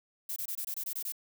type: noise bursts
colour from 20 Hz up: violet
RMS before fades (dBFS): -36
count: 9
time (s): 0.29-1.122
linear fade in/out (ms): 5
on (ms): 72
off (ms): 23
effects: none